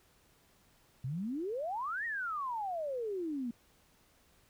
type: exponential two-way sweep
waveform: sine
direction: up then down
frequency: 121.2 to 1909 to 228.1 Hz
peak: -34 dBFS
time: 1.04-3.51 s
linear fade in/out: 5 ms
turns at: 2.05 s
effects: pink hiss -67 dBFS RMS until 4.49 s